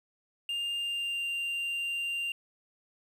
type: tone with pitch glide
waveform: triangle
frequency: 2805 to 2784 Hz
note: F7 to F7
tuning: +7 to -6 cents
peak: -29 dBFS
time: 0.49-2.32 s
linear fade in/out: 2 ms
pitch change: -13 cents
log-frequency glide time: 0.77-1.25 s
effects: 10-bit